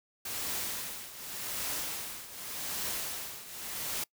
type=noise with tremolo; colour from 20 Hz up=white; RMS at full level=-34 dBFS; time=0.25-4.04 s; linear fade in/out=5 ms; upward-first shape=triangle; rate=0.86 Hz; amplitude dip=80%; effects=noise-tail reverb RT60 0.1 s tail -24 dB re dry